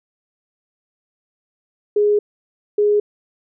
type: tone bursts at uneven times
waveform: sine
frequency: 415.3 Hz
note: G#4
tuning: in tune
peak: -12 dBFS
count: 2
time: 1.96-2.19 / 2.78-3 s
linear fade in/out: 5 ms
effects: none